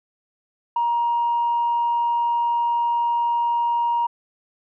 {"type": "tone with ADSR envelope", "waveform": "sine", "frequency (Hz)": 944, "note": "A#5", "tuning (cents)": 22, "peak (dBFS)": -15, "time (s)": [0.76, 4.07], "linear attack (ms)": 5, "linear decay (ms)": 6, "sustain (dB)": -2, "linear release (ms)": 10, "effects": ["tanh soft clip ceiling -14 dBFS"]}